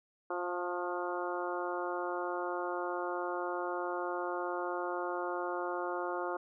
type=harmonic tone with a mistuned harmonic; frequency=176.8 Hz; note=F3; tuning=22 cents sharp; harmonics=2 / 3 / 4 / 5 / 6 / 7 / 8; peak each=-38 / -40 / -41 / -42 / -43 / -43 / -44 dBFS; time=0.3-6.37 s; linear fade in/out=5 ms; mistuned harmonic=6; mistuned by=+25 cents; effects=none